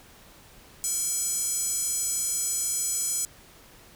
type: tone with high-pass filter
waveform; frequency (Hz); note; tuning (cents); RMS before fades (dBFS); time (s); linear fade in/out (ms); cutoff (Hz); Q
square; 463.2; A#4; -11; -28; 0.84-3.25; 0; 7600; 3.8
effects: pink hiss -52 dBFS RMS until 3.95 s